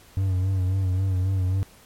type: tone with vibrato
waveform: triangle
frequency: 94.1 Hz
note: F#2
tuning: 30 cents sharp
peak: -18 dBFS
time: 0.17-1.63 s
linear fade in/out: 0 ms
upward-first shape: sine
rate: 3.7 Hz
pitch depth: 51 cents each way
effects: pink hiss -52 dBFS RMS until 1.85 s + MP3 64 kbps